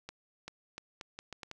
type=accelerating click train; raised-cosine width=0.2 ms; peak=-25 dBFS; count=8; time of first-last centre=0.09-1.514 s; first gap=390 ms; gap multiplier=0.77; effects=none